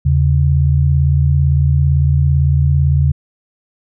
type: tone pair together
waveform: sine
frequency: 80.77 / 138.59 Hz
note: E2 / C#3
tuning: -35 / 0 cents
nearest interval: major sixth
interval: 935 cents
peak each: -12 dBFS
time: 0.05-3.12 s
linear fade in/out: 10 ms
effects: none